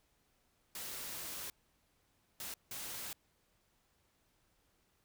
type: noise bursts at uneven times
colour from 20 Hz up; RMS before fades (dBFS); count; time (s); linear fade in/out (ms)
white; -44; 3; 0.75-1.5 / 2.4-2.54 / 2.71-3.13; 2
effects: pink hiss -75 dBFS RMS until 5.04 s